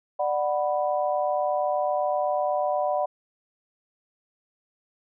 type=chord; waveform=sine; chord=B minor; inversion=first; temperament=just; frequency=592.7 / 740.8 / 987.8 Hz; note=D5 / F#5 / B5; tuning=+16 / +2 / 0 cents; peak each=-25 / -26 / -31 dBFS; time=0.19-3.06 s; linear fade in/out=10 ms; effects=none